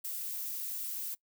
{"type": "noise", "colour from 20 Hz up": "violet", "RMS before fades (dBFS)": -38, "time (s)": [0.04, 1.15], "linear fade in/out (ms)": 10, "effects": ["noise-tail reverb RT60 0.1 s tail -22 dB re dry"]}